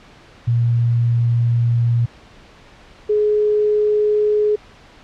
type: tone pair in turn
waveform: sine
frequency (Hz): 118.2 / 421.2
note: A#2 / G#4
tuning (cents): +24 / +24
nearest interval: octave + minor seventh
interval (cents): 2200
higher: second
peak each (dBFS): -13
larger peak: neither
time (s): 0.47-2.06 / 3.09-4.56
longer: first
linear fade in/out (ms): 10
effects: pink hiss -45 dBFS RMS until 5.03 s + low-pass 4000 Hz 12 dB/octave